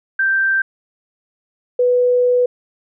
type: tone pair in turn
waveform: sine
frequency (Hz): 1568 / 493.9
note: G6 / B4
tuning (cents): 0 / 0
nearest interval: octave + minor sixth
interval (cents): 2000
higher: first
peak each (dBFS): -13 / -11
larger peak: second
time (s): 0.19-0.62 / 1.79-2.46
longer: second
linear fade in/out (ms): 5
effects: none